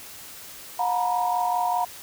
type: tone cluster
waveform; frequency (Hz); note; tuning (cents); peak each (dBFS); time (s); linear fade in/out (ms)
sine; 719 / 927 / 972; F#5 / A#5 / B5; -50 / -10 / -28; -24 / -27 / -27; 0.79-1.85; 5
effects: white hiss -42 dBFS RMS until 2.02 s